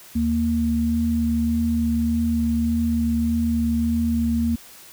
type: tone pair together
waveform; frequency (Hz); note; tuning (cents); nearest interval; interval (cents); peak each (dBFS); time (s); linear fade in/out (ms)
sine; 77.9 / 232; D#2 / A#3; +3 / -8; octave + perfect fifth; 1889; -25 / -19; 0.15-4.56; 10
effects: white hiss -45 dBFS RMS until 4.92 s